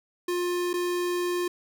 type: tone with dropouts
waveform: square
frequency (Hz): 353.9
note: F4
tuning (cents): +23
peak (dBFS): -26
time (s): 0.28-1.48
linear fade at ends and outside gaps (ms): 5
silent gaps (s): 0.732-0.738
effects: none